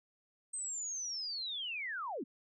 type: linear sweep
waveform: sine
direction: down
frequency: 8372 to 201.1 Hz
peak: -37 dBFS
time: 0.53-2.24 s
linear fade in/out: 10 ms
effects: none